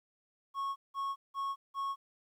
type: tone bursts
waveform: triangle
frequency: 1100 Hz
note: C#6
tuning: 14 cents flat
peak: -31 dBFS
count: 4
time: 0.54-1.96 s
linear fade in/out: 50 ms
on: 220 ms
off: 180 ms
effects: 12-bit